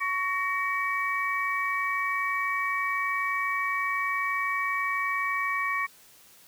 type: tone cluster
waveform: sine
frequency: 1117 / 1858 / 2278 Hz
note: C#6 / A#6 / C#7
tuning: +13 / -6 / +47 cents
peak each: -29 / -31 / -30 dBFS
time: 0-5.87 s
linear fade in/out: 20 ms
effects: white hiss -55 dBFS RMS until 6.47 s